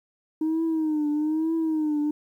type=tone with vibrato; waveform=sine; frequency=311.1 Hz; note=D#4; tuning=in tune; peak=-20 dBFS; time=0.41-2.11 s; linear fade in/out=5 ms; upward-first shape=triangle; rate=1.1 Hz; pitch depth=97 cents each way; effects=tanh soft clip ceiling -20 dBFS + 10-bit